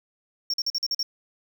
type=tone bursts; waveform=triangle; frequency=5500 Hz; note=F8; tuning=27 cents flat; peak=-22 dBFS; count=7; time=0.5-1.029 s; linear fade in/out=2 ms; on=37 ms; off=45 ms; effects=none